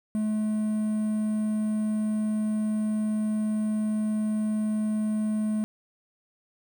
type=tone with quantisation; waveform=triangle; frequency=214.7 Hz; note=A3; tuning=42 cents flat; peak=-22 dBFS; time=0.15-5.64 s; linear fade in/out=0 ms; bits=8; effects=none